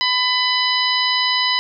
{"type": "harmonic tone", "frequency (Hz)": 1000, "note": "B5", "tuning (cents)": 21, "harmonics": [1, 2, 3, 4, 5], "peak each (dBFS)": [-22, -22, -22, -22, -22], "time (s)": [0.01, 1.59], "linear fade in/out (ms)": 0, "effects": []}